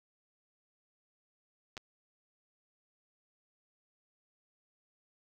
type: clicks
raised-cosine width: 0.2 ms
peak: -26 dBFS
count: 2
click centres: 1.769 / 1.777 s
effects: none